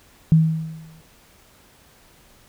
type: tone with exponential decay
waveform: sine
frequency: 160 Hz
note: D#3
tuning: 49 cents sharp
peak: -8 dBFS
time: 0.32-1.01 s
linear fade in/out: 0 ms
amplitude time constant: 150 ms
effects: pink hiss -53 dBFS RMS until 2.48 s